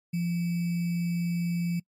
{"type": "tone with sample-and-hold", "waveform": "sine", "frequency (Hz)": 172.3, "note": "F3", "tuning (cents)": -23, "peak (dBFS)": -25, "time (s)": [0.13, 1.8], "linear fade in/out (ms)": 10, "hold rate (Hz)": 2450, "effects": ["noise-tail reverb RT60 0.1 s tail -24 dB re dry", "MP3 64 kbps"]}